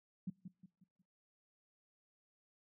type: tone with echo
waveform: sine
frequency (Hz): 184.3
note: F#3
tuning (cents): -7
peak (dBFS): -37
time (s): 0.27-0.3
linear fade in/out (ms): 5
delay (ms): 180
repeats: 4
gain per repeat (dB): -8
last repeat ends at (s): 1.02
effects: noise-tail reverb RT60 1.0 s tail -25 dB re dry + high-pass 100 Hz 12 dB/octave